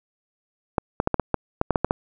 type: clicks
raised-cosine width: 1 ms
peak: -5 dBFS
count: 11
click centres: 0.782 / 1.001 / 1.074 / 1.143 / 1.197 / 1.343 / 1.614 / 1.707 / 1.758 / 1.846 / 1.909 s
effects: none